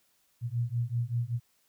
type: beating tone pair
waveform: sine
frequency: 116.54 / 121.74 Hz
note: A#2 / B2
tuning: 0 / -24 cents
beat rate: 5.2 Hz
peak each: -31 dBFS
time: 0.41-1.4 s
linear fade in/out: 50 ms
effects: white hiss -70 dBFS RMS until 1.68 s